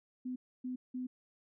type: tone bursts at uneven times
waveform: sine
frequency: 252.9 Hz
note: B3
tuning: 41 cents sharp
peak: -36 dBFS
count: 3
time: 0.25-0.36 / 0.64-0.76 / 0.94-1.07 s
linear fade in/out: 10 ms
effects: none